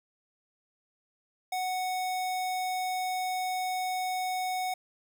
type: tone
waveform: square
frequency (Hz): 740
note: F#5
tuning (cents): 0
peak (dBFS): -30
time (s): 1.52-4.74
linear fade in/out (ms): 5
effects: none